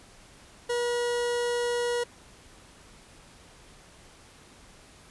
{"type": "tone", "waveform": "40% pulse", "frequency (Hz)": 480.9, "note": "B4", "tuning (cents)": -46, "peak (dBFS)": -25, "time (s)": [0.69, 2.04], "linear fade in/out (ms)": 10, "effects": ["pink hiss -53 dBFS RMS until 5.1 s", "resampled to 24000 Hz"]}